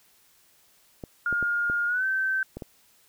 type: clicks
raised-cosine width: 2 ms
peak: -22 dBFS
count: 6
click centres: 1.038 / 1.327 / 1.427 / 1.699 / 2.57 / 2.622 s
type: tone with pitch glide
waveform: sine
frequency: 1418 to 1546.3 Hz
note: F6 to G6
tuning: +26 to -24 cents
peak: -23 dBFS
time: 1.26-2.43 s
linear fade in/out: 2 ms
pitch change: +150 cents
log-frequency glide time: 1.87-2.05 s
effects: white hiss -61 dBFS RMS until 3.08 s